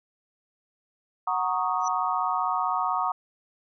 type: chord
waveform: sine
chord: D# minor seventh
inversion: first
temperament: equal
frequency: 740 / 932.3 / 1108.7 / 1244.5 Hz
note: F#5 / A#5 / C#6 / D#6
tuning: 0 / 0 / 0 / 0 cents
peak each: -29 dBFS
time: 1.27-3.12 s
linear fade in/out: 5 ms
type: tone with exponential growth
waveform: sine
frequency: 5920 Hz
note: F#8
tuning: in tune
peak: -28 dBFS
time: 1.8-1.88 s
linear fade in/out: 2 ms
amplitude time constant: 16 ms
effects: none